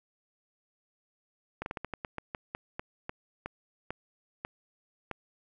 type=slowing click train; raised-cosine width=0.5 ms; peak=-20 dBFS; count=16; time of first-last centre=1.62-5.113 s; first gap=41 ms; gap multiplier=1.22; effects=none